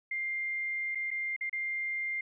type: tone with dropouts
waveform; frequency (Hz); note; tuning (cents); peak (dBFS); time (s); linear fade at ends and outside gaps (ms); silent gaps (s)
sine; 2100; C7; +6; -31; 0.11-2.21; 5; 0.949-0.954 / 1.106-1.112 / 1.364-1.409 / 1.496-1.528
effects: none